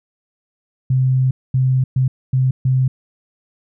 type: tone bursts at uneven times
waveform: sine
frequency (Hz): 130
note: C3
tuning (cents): -11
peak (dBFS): -12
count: 5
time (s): 0.9-1.31 / 1.54-1.84 / 1.96-2.08 / 2.33-2.51 / 2.65-2.88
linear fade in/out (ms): 5
effects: none